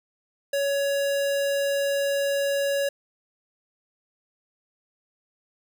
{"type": "tone", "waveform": "square", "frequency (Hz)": 560, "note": "C#5", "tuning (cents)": 18, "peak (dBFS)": -23, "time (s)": [0.53, 2.89], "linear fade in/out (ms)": 5, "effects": []}